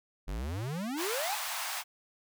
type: exponential sweep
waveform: square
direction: up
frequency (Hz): 42.98 to 902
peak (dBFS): -34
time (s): 0.27-1.36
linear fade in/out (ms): 20
type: high-pass noise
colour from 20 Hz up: pink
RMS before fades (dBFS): -36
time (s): 0.96-1.84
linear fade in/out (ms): 50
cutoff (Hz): 700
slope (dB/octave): 48
effects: none